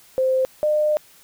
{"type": "tone pair in turn", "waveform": "sine", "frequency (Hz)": [521, 605.1], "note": ["C5", "D#5"], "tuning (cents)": [-7, -48], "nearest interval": "minor third", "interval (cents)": 259, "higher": "second", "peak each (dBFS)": -16, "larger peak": "neither", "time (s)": [[0.18, 0.45], [0.63, 0.97]], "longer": "second", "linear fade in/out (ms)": 0, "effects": ["white hiss -51 dBFS RMS until 1.23 s"]}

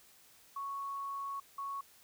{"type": "tone bursts at uneven times", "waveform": "sine", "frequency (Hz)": 1108.7, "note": "C#6", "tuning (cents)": 0, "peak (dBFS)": -37, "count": 2, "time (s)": [[0.56, 1.4], [1.58, 1.81]], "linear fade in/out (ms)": 5, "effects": ["white hiss -62 dBFS RMS until 2.03 s"]}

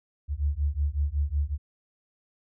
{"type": "beating tone pair", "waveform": "sine", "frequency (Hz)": [70, 75.4], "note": ["C#2", "D2"], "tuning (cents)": [18, 46], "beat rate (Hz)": 5.4, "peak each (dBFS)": -27, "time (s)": [0.28, 1.58], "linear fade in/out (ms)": 50, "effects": []}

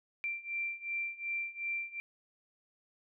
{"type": "beating tone pair", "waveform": "sine", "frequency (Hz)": [2356, 2358.7], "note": ["D7", "D7"], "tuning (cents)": [5, 7], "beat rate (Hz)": 2.7, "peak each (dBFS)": [-39, -37], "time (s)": [0.24, 2], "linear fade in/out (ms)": 0, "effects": []}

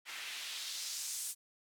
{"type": "noise with band-pass filter sweep", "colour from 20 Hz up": "white", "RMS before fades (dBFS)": -42, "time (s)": [0.05, 1.35], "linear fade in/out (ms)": 50, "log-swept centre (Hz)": [2000, 8900], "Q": 1.4, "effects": []}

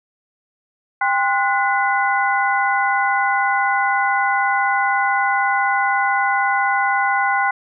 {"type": "tone cluster", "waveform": "sine", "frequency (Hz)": [797, 1045, 1463, 2012], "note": ["G5", "C6", "F#6", "B6"], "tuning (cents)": [28, -2, -20, 32], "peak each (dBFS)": [-19, -22, -20, -23], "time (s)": [1.01, 7.51], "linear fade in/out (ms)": 5, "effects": []}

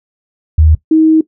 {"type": "tone pair in turn", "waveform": "sine", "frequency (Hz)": [78.3, 316.9], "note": ["D#2", "D#4"], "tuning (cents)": [11, 32], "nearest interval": "2 octaves", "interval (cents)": 2421, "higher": "second", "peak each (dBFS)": -4, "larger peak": "neither", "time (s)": [[0.58, 0.75], [0.91, 1.21]], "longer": "second", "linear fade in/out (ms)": 5, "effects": ["noise-tail reverb RT60 0.1 s tail -17 dB re dry"]}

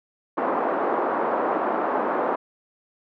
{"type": "band-pass noise", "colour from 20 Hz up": "white", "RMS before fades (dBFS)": -24, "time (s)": [0.37, 2.36], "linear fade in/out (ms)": 10, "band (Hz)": [270, 1100], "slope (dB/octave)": 24, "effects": []}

